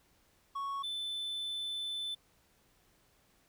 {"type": "tone pair in turn", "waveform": "triangle", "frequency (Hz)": [1108.7, 3520], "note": ["C#6", "A7"], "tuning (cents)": [0, 0], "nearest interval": "octave + minor sixth", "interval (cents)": 2000, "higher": "second", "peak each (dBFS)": [-33, -34], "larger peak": "first", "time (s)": [[0.55, 0.83], [0.83, 2.15]], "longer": "second", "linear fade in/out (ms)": 10, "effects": ["pink hiss -69 dBFS RMS until 3.48 s"]}